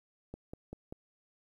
click train, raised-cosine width 2 ms, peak -29 dBFS, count 4, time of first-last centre 0.34-0.925 s, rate 5.13 Hz, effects 11-bit

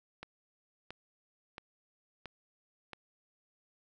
click train, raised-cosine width 0.3 ms, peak -27 dBFS, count 5, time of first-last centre 0.23-2.933 s, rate 1.48 Hz, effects none

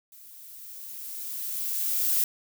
violet noise with level ramp, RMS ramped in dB -50 to -23 dBFS, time 0.12-2.24 s, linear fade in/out 2 ms, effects none

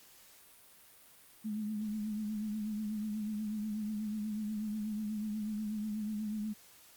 sine tone with vibrato, 212.8 Hz, G#3, 42 cents sharp, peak -34 dBFS, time 1.44-6.54 s, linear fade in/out 20 ms, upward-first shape triangle, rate 8.2 Hz, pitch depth 55 cents each way, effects white hiss -59 dBFS RMS until 6.96 s + Opus 48 kbps

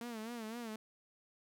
sawtooth tone with vibrato, 228.3 Hz, A#3, 36 cents flat, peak -38 dBFS, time 0.01-0.76 s, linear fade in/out 2 ms, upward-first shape sine, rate 3.9 Hz, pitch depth 100 cents each way, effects none

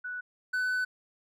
sine / triangle tone pair in turn, 1480 / 1502.4 Hz, F#6 / F#6, 0 / +26 cents, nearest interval unison, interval 26 cents, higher second, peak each -34 / -25 dBFS, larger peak second, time 0.04-0.21 / 0.53-0.85 s, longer second, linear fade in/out 10 ms, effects none

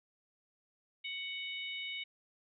harmonic tone, 743 Hz, F#5, 7 cents sharp, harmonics 3 / 4 / 5, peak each -41 / -43 / -45 dBFS, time 1.04-2.04 s, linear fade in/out 10 ms, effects none

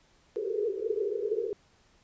pink band-pass noise, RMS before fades -31 dBFS, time 0.36-1.53 s, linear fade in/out 0 ms, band 390 to 460 Hz, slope 96 dB/octave, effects pink hiss -64 dBFS RMS until 2.03 s + resampled to 16000 Hz

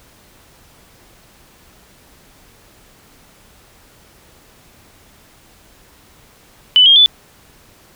sine tone with pitch steps, 2995 / 3229 / 3480 Hz, F#7 / G#7 / A7, +20 / -49 / -20 cents, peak -5 dBFS, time 6.76-7.06 s, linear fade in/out 0 ms, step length 100 ms, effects pink hiss -48 dBFS RMS until 7.95 s

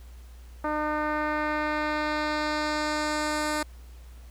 10% pulse tone with low-pass filter sweep, 302.9 Hz, D#4, 46 cents flat, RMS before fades -28 dBFS, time 0.64-3.63 s, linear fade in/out 5 ms, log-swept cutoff 1200 to 11000 Hz, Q 1.1, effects added 60 Hz sine -43 dBFS peak until 4.3 s + pink hiss -58 dBFS RMS until 4.3 s

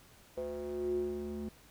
square tone with band-pass filter sweep, 72.6 Hz, D2, 19 cents flat, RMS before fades -37 dBFS, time 0.37-1.49 s, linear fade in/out 5 ms, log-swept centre 490 to 270 Hz, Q 8.8, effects pink hiss -60 dBFS RMS until 1.7 s

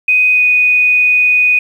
sine tone with pitch glide, 2500 to 2484 Hz, D#7 to D#7, +8 to -3 cents, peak -7 dBFS, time 0.08-1.59 s, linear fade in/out 5 ms, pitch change -11 cents, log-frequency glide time 0.33-0.42 s, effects 7-bit

